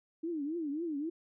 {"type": "tone with vibrato", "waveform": "sine", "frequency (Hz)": 311.1, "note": "D#4", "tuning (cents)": 0, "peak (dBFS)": -33, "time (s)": [0.23, 1.1], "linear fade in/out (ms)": 10, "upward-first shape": "triangle", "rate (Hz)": 3.7, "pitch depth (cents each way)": 220, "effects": []}